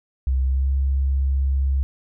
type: tone with pitch glide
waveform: sine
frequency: 65.41 to 67.72 Hz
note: C2 to C#2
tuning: 0 to -40 cents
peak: -17 dBFS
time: 0.27-1.83 s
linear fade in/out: 0 ms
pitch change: +60 cents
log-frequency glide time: 0.45-0.69 s
effects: none